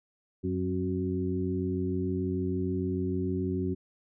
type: harmonic tone with a mistuned harmonic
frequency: 92.5 Hz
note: F#2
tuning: in tune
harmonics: 1 / 2 / 3 / 4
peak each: -33 / -33 / -33 / -33 dBFS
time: 0.43-3.75 s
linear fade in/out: 20 ms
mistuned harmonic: 3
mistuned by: -37 cents
effects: none